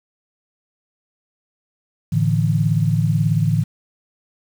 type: chord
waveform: sine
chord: A suspended fourth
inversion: none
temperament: just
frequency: 110 / 146.67 / 165 Hz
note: A2 / D3 / E3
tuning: 0 / -2 / +2 cents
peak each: -19 dBFS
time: 2.12-3.64 s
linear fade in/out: 10 ms
effects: 7-bit